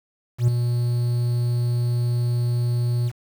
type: tone with ADSR envelope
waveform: triangle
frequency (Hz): 120.6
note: B2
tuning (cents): -41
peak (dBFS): -10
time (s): 0.38-3.12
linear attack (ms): 100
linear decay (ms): 4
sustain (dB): -7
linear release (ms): 50
effects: 7-bit